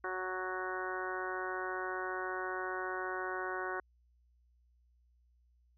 harmonic tone, 185.3 Hz, F#3, 3 cents sharp, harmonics 2 / 3 / 4 / 5 / 6 / 7 / 8 / 9 / 10, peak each -41 / -47 / -44 / -48 / -42 / -51 / -41 / -51 / -47 dBFS, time 0.04-3.8 s, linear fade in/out 2 ms, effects added 60 Hz sine -66 dBFS peak until 5.77 s

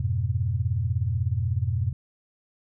sine chord, F diminished, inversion none, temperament equal, 87.31 / 103.83 / 123.47 Hz, F2 / Ab2 / Cb3, 0 / 0 / 0 cents, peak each -27 dBFS, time 0-1.93 s, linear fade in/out 5 ms, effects none

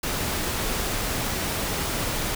pink noise, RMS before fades -27 dBFS, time 0.03-2.35 s, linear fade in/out 5 ms, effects none

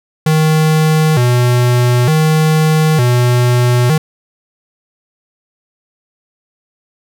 square tone with vibrato, 138.59 Hz, C#3, in tune, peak -9 dBFS, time 0.26-3.98 s, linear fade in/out 5 ms, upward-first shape square, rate 0.55 Hz, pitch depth 210 cents each way, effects none

